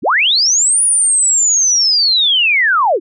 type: linear two-way sweep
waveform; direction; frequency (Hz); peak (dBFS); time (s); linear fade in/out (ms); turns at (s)
sine; up then down; 106.5 to 9770 to 288.9; -9; 0.02-3; 50; 0.83
effects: none